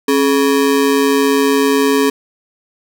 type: ring-modulated tone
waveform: square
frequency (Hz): 349.2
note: F4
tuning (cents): 0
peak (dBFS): -8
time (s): 0.08-2.1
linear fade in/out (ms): 5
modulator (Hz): 75.7
effects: 8-bit